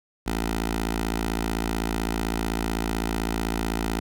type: tone with notch filter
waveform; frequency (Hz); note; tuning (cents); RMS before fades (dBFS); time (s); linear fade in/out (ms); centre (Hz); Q
10% pulse; 55.8; A1; +25; -27; 0.26-4; 10; 120; 0.97
effects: none